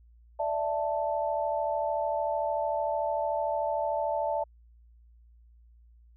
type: chord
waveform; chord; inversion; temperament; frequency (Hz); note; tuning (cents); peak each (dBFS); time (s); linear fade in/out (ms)
sine; D suspended second; none; just; 587.3 / 660.7 / 881; D5 / E5 / A5; 0 / +4 / +2; -31; 0.39-4.44; 10
effects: added 58 Hz sine -54 dBFS peak until 6.16 s